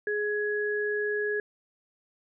sine tone pair together, 417.9 / 1675 Hz, G#4 / G#6, +11 / +14 cents, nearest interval 2 octaves, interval 2403 cents, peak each -28 / -30 dBFS, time 0.07-1.4 s, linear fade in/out 2 ms, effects none

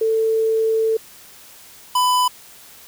sine / square tone pair in turn, 444.7 / 998.3 Hz, A4 / B5, +18 / +18 cents, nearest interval octave + major second, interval 1400 cents, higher second, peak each -15 dBFS, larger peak neither, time 0.01-0.97 / 1.95-2.28 s, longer first, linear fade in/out 5 ms, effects white hiss -44 dBFS RMS until 2.87 s

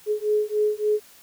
sine beating tone pair, 421 / 424.5 Hz, G#4 / G#4, +24 / +38 cents, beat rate 3.5 Hz, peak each -23 dBFS, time 0.06-1 s, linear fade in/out 50 ms, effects white hiss -51 dBFS RMS until 1.22 s

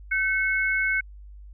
sine tone pair together, 1533 / 2192 Hz, G6 / C#7, -39 / -20 cents, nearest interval tritone, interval 619 cents, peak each -24 dBFS, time 0.11-1.01 s, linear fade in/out 10 ms, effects added 50 Hz sine -41 dBFS peak until 1.53 s

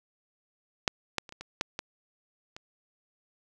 clicks, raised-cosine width 0.2 ms, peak -6 / -10 / -28 / -27 / -23 / -10 / -16 / -25 dBFS, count 8, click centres 0.878 / 1.183 / 1.292 / 1.324 / 1.41 / 1.611 / 1.791 / 2.565 s, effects none

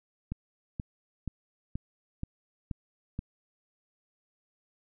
click train, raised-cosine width 5 ms, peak -21 dBFS, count 7, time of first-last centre 0.32-3.191 s, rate 2.09 Hz, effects none

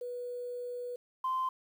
sine tone pair in turn, 490 / 1038.3 Hz, B4 / C6, -14 / -14 cents, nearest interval octave + minor second, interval 1300 cents, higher second, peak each -36 / -28 dBFS, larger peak second, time 0.01-0.96 / 1.24-1.49 s, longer first, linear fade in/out 5 ms, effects tanh soft clip ceiling -26 dBFS + 10-bit

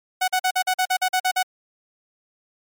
sawtooth tone bursts, 742 Hz, F#5, 5 cents sharp, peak -14 dBFS, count 11, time 0.21-1.43 s, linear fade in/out 10 ms, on 70 ms, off 45 ms, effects MP3 96 kbps

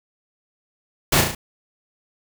pink noise with echo, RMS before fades -17 dBFS, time 1.12-1.21 s, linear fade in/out 5 ms, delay 35 ms, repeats 4, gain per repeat -4 dB, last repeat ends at 1.35 s, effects none

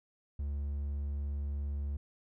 triangle tone, 71.4 Hz, D2, 48 cents flat, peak -31 dBFS, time 0.39-1.97 s, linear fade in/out 5 ms, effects none

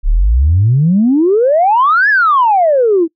sine exponential two-way sweep, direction up then down, 32.57 to 1760 to 314.2 Hz, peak -6 dBFS, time 0.03-3.08 s, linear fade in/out 50 ms, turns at 2.09 s, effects noise-tail reverb RT60 0.1 s tail -24 dB re dry + tanh soft clip ceiling -2 dBFS

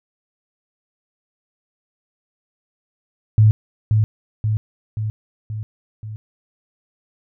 sine tone with echo, 108 Hz, A2, 32 cents flat, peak -8 dBFS, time 3.38-3.51 s, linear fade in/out 0 ms, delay 530 ms, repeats 5, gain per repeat -4 dB, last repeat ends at 6.16 s, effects none

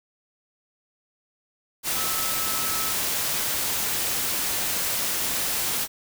sine tone in noise, 1300 Hz, E6, 24 cents flat, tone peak -34 dBFS, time 1.93-2.95 s, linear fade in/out 50 ms, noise white, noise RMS -26 dBFS, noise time 1.83-5.88 s, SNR -11 dB, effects none

